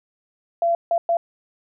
sine tone bursts at uneven times, 680 Hz, F5, 46 cents flat, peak -16 dBFS, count 3, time 0.62-0.75 / 0.91-0.98 / 1.09-1.17 s, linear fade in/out 2 ms, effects none

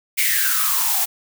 blue noise with high-pass filter sweep, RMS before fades -19 dBFS, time 0.17-1.06 s, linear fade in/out 20 ms, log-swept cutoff 2300 to 690 Hz, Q 9.6, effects none

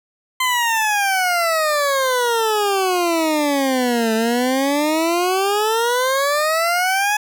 20% pulse exponential two-way sweep, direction down then up, 1038 to 219.8 to 850 Hz, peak -11 dBFS, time 0.4-7.17 s, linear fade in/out 5 ms, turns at 4.14 s, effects none

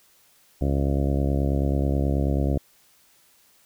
harmonic tone, 69.3 Hz, C#2, in tune, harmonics 1 / 2 / 3 / 4 / 5 / 6 / 7 / 8 / 9 / 10, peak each -23 / -26 / -31 / -29 / -33 / -37 / -37 / -35 / -37 / -40 dBFS, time 0.61-2.58 s, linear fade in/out 5 ms, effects white hiss -59 dBFS RMS until 3.65 s

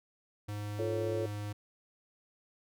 square tone, 103.83 Hz, G#2, in tune, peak -37 dBFS, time 0.48-1.53 s, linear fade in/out 10 ms
sine chord, F augmented, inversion none, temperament equal, 349.2 / 440 / 554.4 Hz, F4 / A4 / C#5, 0 / 0 / 0 cents, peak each -36 dBFS, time 0.79-1.26 s, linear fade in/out 2 ms
effects none

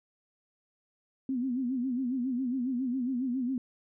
sine tone with vibrato, 253.4 Hz, B3, 45 cents sharp, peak -28 dBFS, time 1.29-3.58 s, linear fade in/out 2 ms, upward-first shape sine, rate 7.3 Hz, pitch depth 110 cents each way, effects none

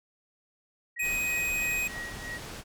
sine tone with tremolo, 1902 Hz, A#6, 34 cents sharp, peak -34 dBFS, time 0.96-2.38 s, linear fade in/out 10 ms, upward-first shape triangle, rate 3.1 Hz, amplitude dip 90%
square tone, 2508 Hz, D#7, 13 cents sharp, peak -28 dBFS, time 0.99-1.88 s, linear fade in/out 10 ms
pink low-pass noise, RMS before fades -41 dBFS, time 1.01-2.64 s, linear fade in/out 50 ms, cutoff 9600 Hz, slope 12 dB/octave
effects none

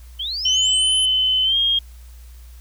sine linear sweep, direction up, 3000 to 11000 Hz, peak -23 dBFS, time 0.19-1.06 s, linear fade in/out 10 ms
sine tone with pitch glide, 3041 to 3240 Hz, F#7 to G#7, +47 to -43 cents, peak -15 dBFS, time 0.45-1.79 s, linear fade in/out 5 ms, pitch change +110 cents, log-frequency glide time 1.44-1.57 s
effects added 60 Hz sine -38 dBFS peak until 2.6 s + white hiss -53 dBFS RMS until 2.6 s

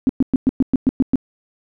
sine tone bursts, 261.6 Hz, C4, in tune, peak -10 dBFS, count 9, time 0.07-1.157 s, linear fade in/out 0 ms, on 23 ms, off 110 ms, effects none

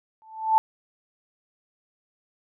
sine tone with exponential growth, 880 Hz, A5, in tune, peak -12 dBFS, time 0.22-0.58 s, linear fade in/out 0 ms, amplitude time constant 77 ms, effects none

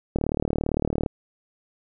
click train, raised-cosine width 2 ms, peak -10 dBFS, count 35, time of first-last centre 0.16-1.062 s, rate 37.7 Hz, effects none

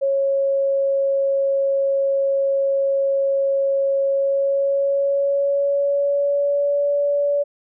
sine tone with pitch glide, 549 to 573.3 Hz, C#5 to D5, -17 to -42 cents, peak -16 dBFS, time 0.01-7.44 s, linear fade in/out 20 ms, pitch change +75 cents, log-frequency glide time 4.04-6.91 s, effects none

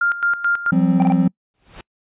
sine tone with tremolo, 1400 Hz, F6, 4 cents sharp, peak -14 dBFS, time 0.01-0.71 s, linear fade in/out 5 ms, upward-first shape square, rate 4.6 Hz, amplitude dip 75%
triangle chord, F suspended second, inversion none, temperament equal with one note detuned, 174.61 / 191.19 / 261.6 Hz, F3 / G3 / C4, 0 / -43 / 0 cents, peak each -14 / -16 / -16 dBFS, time 0.72-1.28 s, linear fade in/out 5 ms
triangle tone bursts, 784 Hz, G5, in tune, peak -16 dBFS, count 3, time 1-1.122 s, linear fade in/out 0 ms, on 22 ms, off 28 ms
pink noise with exponential growth, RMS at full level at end -33 dBFS, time 1.54-1.81 s, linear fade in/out 1 ms, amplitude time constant 58 ms
effects noise-tail reverb RT60 0.1 s tail -26 dB re dry + resampled to 8000 Hz

